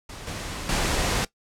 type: noise with level steps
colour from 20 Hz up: pink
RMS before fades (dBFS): -39 / -33 / -24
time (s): 0.09-1.25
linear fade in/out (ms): 5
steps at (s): 0.27 / 0.69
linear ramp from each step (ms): 2
effects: noise-tail reverb RT60 0.1 s tail -18 dB re dry + low-pass 9000 Hz 12 dB/octave